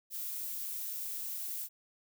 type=noise; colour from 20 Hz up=violet; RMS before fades=-39 dBFS; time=0.1-1.69 s; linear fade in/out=50 ms; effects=none